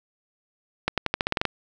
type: accelerating click train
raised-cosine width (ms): 0.3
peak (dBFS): -6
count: 10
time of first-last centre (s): 0.88-1.453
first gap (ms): 97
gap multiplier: 0.89
effects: none